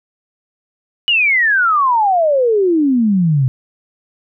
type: exponential sweep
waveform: sine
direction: down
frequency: 2960 to 125.1 Hz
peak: -10 dBFS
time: 1.08-3.48 s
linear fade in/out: 0 ms
effects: none